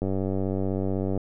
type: click train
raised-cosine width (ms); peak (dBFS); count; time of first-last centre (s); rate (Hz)
2; -15; 112; 0.02-1.176; 96
effects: none